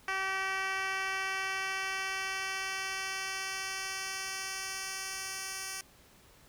10% pulse tone with band-pass filter sweep, 383.7 Hz, G4, 37 cents flat, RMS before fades -36 dBFS, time 0.08-5.81 s, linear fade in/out 2 ms, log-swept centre 1900 to 7500 Hz, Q 0.82, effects pink hiss -60 dBFS RMS until 6.48 s

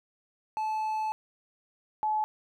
triangle / sine tone pair in turn, 868 / 858.5 Hz, A5 / A5, -24 / -43 cents, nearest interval unison, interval 19 cents, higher first, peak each -26 / -25 dBFS, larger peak second, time 0.57-1.12 / 2.03-2.24 s, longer first, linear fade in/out 0 ms, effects none

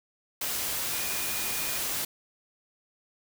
sine tone in noise, 2442 Hz, D#7, 33 cents flat, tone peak -40 dBFS, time 0.92-1.78 s, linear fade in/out 5 ms, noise white, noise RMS -31 dBFS, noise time 0.41-2.05 s, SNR -12 dB, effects none

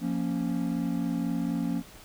triangle chord, Bb minor, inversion second, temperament equal, 174.61 / 233.1 / 277.2 Hz, F3 / Bb3 / Db4, 0 / 0 / 0 cents, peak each -29 dBFS, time 0-1.83 s, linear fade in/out 50 ms, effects pink hiss -50 dBFS RMS until 2.04 s

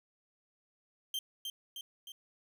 40% pulse tone with echo, 3144 Hz, G7, 4 cents sharp, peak -33 dBFS, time 1.14-1.19 s, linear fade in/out 2 ms, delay 310 ms, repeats 3, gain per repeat -4 dB, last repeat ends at 2.12 s, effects 12-bit

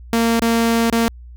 sawtooth tone with dropouts, 230.1 Hz, A#3, 22 cents flat, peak -10 dBFS, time 0.13-1.08 s, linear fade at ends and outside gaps 0 ms, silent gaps 0.394-0.42 / 0.9-0.926 s, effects added 60 Hz sine -35 dBFS peak until 1.36 s

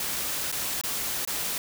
white noise with dropouts, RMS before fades -30 dBFS, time 0-1.58 s, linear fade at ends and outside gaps 2 ms, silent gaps 0.517-0.524 / 0.813-0.836 / 1.251-1.274 s, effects none

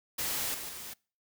white noise with level steps, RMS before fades -33 / -40 / -43 dBFS, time 0.18-0.94 s, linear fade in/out 10 ms, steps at 0.54 / 0.69 s, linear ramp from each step 5 ms, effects noise-tail reverb RT60 0.4 s tail -26 dB re dry

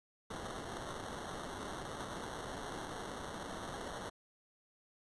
white noise with sample-and-hold, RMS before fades -44 dBFS, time 0.3-4.1 s, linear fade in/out 10 ms, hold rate 2450 Hz, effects resampled to 24000 Hz

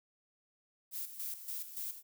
violet noise with tremolo, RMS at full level -40 dBFS, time 0.91-2.03 s, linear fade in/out 50 ms, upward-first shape square, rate 3.5 Hz, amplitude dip 65%, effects none

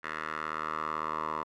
10% pulse tone with band-pass filter sweep, 78 Hz, D#2, 5 cents sharp, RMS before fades -35 dBFS, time 0.03-1.44 s, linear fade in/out 20 ms, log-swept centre 1600 to 1000 Hz, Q 3.8, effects none

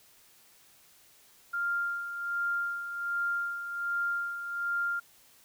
sine tone with tremolo, 1396.9 Hz, F6, in tune, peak -27 dBFS, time 1.53-5 s, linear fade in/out 10 ms, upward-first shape sine, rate 1.3 Hz, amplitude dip 60%, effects white hiss -60 dBFS RMS until 5.44 s

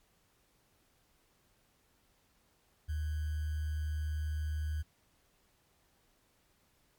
sine tone with sample-and-hold, 76.6 Hz, D#2, 27 cents flat, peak -32 dBFS, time 2.88-4.83 s, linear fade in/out 20 ms, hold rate 1575 Hz, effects pink hiss -71 dBFS RMS until 6.98 s + MP3 96 kbps

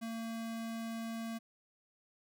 square tone, 227.2 Hz, A#3, 44 cents flat, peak -39 dBFS, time 0.01-1.39 s, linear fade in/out 20 ms, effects none

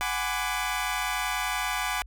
20% pulse chord, G# half-diminished seventh, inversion third, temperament equal with one note detuned, 740 / 830.6 / 1002.1 / 1174.7 Hz, F#5 / G#5 / B5 / D6, 0 / 0 / +25 / 0 cents, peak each -28 dBFS, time 0.01-2.02 s, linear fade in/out 0 ms, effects added 50 Hz sine -43 dBFS peak until 2.06 s

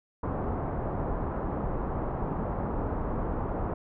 pink low-pass noise, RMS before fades -31 dBFS, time 0.23-3.74 s, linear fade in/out 5 ms, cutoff 1100 Hz, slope 24 dB/octave, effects none

